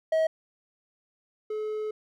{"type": "tone pair in turn", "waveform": "triangle", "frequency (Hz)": [639, 428.9], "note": ["D#5", "A4"], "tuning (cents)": [46, -44], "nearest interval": "perfect fifth", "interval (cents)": 690, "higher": "first", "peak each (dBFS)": [-19, -27], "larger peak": "first", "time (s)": [[0.12, 0.27], [1.5, 1.91]], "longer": "second", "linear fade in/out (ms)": 5, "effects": []}